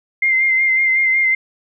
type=tone with vibrato; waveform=sine; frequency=2093 Hz; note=C7; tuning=in tune; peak=-12 dBFS; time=0.22-1.35 s; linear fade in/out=5 ms; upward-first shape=sine; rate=5.4 Hz; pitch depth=28 cents each way; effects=none